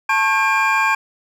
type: tone cluster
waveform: triangle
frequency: 883 / 1089 / 1606 / 2391 Hz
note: A5 / C#6 / G6 / D7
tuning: +6 / -31 / +41 / +30 cents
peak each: -18 dBFS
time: 0.09-0.95 s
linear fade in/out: 5 ms
effects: none